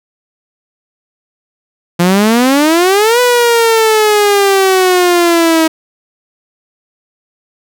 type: exponential two-way sweep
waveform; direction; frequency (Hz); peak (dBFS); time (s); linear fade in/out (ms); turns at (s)
sawtooth; up then down; 170 to 496.4 to 318.3; -3; 1.99-5.68; 10; 3.2
effects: none